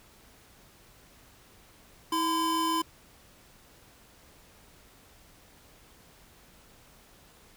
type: tone pair together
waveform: square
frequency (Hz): 324.1 / 1019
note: E4 / C6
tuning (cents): -29 / -46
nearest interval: octave + minor sixth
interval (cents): 1983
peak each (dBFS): -31 / -28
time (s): 2.12-2.82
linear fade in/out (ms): 5
effects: pink hiss -57 dBFS RMS until 7.56 s